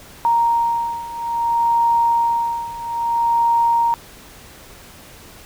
sine beating tone pair, 932.3 / 932.9 Hz, A#5 / A#5, 0 / +1 cents, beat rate 0.6 Hz, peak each -20 / -17 dBFS, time 0.25-3.94 s, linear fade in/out 0 ms, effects pink hiss -42 dBFS RMS until 5.45 s

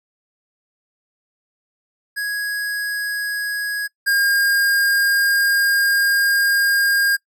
square tone pair in turn, 1661.2 / 1615.8 Hz, G#6 / G#6, 0 / -48 cents, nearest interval unison, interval 48 cents, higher first, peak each -22 / -15 dBFS, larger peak second, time 2.16-3.88 / 4.06-7.17 s, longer second, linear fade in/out 20 ms, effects noise-tail reverb RT60 0.1 s tail -24 dB re dry

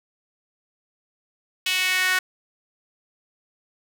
sawtooth tone with high-pass filter sweep, 370 Hz, F#4, in tune, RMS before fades -22 dBFS, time 1.66-2.19 s, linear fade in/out 5 ms, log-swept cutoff 2800 to 1600 Hz, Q 2.9, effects none

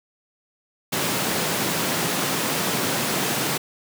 pink high-pass noise, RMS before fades -24 dBFS, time 0.92-3.58 s, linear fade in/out 10 ms, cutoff 140 Hz, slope 24 dB/octave, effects none

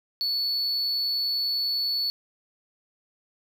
sine tone, 4435 Hz, C#8, in tune, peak -21 dBFS, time 0.21-2.1 s, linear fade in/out 0 ms, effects tanh soft clip ceiling -23 dBFS + 9-bit

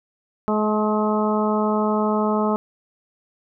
harmonic tone with a mistuned harmonic, 212.7 Hz, G#3, 42 cents sharp, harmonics 1 / 2 / 3 / 4 / 5 / 6, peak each -21 / -24 / -26 / -27 / -28 / -29 dBFS, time 0.48-2.56 s, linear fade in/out 0 ms, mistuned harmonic 4, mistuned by +16 cents, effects none

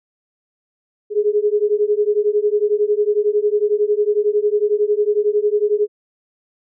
sine beating tone pair, 412.1 / 423.1 Hz, G#4 / G#4, -13 / +32 cents, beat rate 11 Hz, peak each -17 / -17 dBFS, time 1.1-5.88 s, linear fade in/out 50 ms, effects none

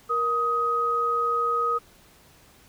sine tone pair together, 470.7 / 1256.6 Hz, A#4 / D#6, +17 / +17 cents, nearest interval octave + perfect fourth, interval 1700 cents, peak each -29 / -22 dBFS, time 0.09-1.79 s, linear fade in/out 20 ms, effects pink hiss -55 dBFS RMS until 2.68 s

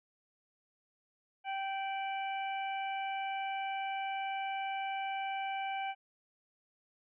harmonic tone with a mistuned harmonic, 779 Hz, G5, 11 cents flat, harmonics 1 / 2 / 3 / 4, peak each -35 / -46 / -43 / -48 dBFS, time 1.44-5.95 s, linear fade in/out 50 ms, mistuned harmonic 4, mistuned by -89 cents, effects none

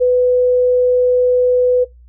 sine tone, 498.1 Hz, B4, 15 cents sharp, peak -9 dBFS, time 0-1.85 s, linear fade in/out 20 ms, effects noise-tail reverb RT60 0.2 s tail -21 dB re dry + added 60 Hz sine -40 dBFS peak until 2.08 s

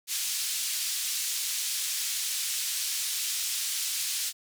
white band-pass noise, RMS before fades -31 dBFS, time 0.07-4.33 s, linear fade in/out 50 ms, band 3100 to 9400 Hz, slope 12 dB/octave, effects none

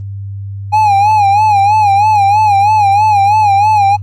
triangle tone with vibrato, 827 Hz, G#5, 8 cents flat, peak -4 dBFS, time 0.72-3.97 s, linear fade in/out 20 ms, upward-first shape sine, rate 3.1 Hz, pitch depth 89 cents each way, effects added 99 Hz sine -20 dBFS peak until 4.02 s + Opus 24 kbps

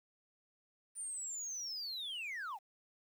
sine linear sweep, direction down, 9210 to 719 Hz, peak -37 dBFS, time 0.95-2.59 s, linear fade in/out 50 ms, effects tanh soft clip ceiling -39 dBFS + 11-bit

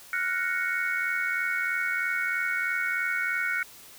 sine chord, Gb major seventh, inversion third, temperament equal, 1396.9 / 1480 / 1864.7 / 2217 Hz, F6 / Gb6 / Bb6 / Db7, 0 / 0 / 0 / 0 cents, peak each -33 / -29 / -34 / -30 dBFS, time 0.13-3.63 s, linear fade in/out 2 ms, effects white hiss -49 dBFS RMS until 3.98 s

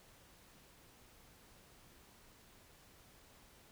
silence, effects pink hiss -63 dBFS RMS until 3.71 s

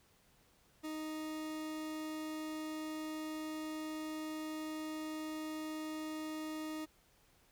40% pulse tone, 311.1 Hz, D#4, in tune, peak -39 dBFS, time 0.83-6.86 s, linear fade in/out 20 ms, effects pink hiss -69 dBFS RMS until 7.51 s

